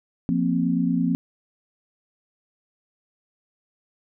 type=chord; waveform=sine; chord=F suspended fourth; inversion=none; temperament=just; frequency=174.61 / 232.8 / 261.9 Hz; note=F3 / Bb3 / C4; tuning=0 / -2 / +2 cents; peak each=-23 / -25 / -23 dBFS; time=0.29-1.15 s; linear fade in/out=0 ms; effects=none